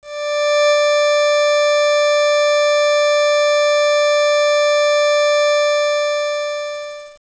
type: tone with ADSR envelope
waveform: 40% pulse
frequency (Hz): 589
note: D5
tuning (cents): +5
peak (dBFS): -9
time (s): 0.02-7.2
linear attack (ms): 680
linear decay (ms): 64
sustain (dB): -2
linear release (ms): 1700
effects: resampled to 16000 Hz + 8-bit